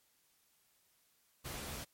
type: noise with comb filter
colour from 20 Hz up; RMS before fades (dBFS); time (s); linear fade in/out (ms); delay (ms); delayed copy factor
pink; -44; 1.44-1.85; 20; 14; +0.55
effects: white hiss -73 dBFS RMS until 1.93 s + MP3 64 kbps